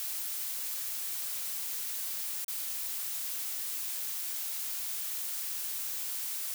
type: noise with dropouts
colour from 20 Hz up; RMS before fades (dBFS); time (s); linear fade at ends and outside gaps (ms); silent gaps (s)
blue; -36; 0-6.54; 1; 2.446-2.481
effects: none